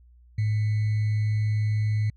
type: tone with sample-and-hold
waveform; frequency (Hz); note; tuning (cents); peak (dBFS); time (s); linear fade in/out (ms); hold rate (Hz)
sine; 106.9; A2; -49; -21; 0.38-2.1; 5; 2100
effects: added 60 Hz sine -51 dBFS peak until 2.16 s + low-pass 4000 Hz 12 dB/octave